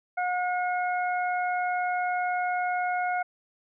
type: harmonic tone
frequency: 722 Hz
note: F#5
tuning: 43 cents flat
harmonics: 1 / 2 / 3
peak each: -26 / -32 / -36 dBFS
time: 0.17-3.23 s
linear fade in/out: 10 ms
effects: none